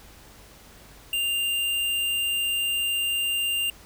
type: tone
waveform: square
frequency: 2794 Hz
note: F7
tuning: in tune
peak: -24 dBFS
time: 1.13-3.7 s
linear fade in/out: 2 ms
effects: added 50 Hz sine -54 dBFS peak until 3.85 s + pink hiss -50 dBFS RMS until 3.85 s